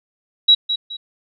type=tone with echo; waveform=sine; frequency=3878 Hz; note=B7; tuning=32 cents flat; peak=-7 dBFS; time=0.48-0.55 s; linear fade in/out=10 ms; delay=210 ms; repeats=2; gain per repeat=-10 dB; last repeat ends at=0.97 s; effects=none